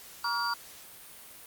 sine tone cluster, 948 / 1143 / 1413 / 4651 Hz, A#5 / D6 / F6 / D8, +29 / -47 / +20 / -18 cents, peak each -33 / -34 / -33 / -34 dBFS, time 0.24-0.54 s, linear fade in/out 5 ms, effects white hiss -49 dBFS RMS until 1.46 s + Opus 48 kbps

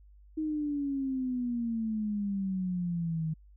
sine exponential sweep, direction down, 315.3 to 156.3 Hz, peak -29 dBFS, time 0.37-3.34 s, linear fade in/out 10 ms, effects added 50 Hz sine -53 dBFS peak until 3.56 s

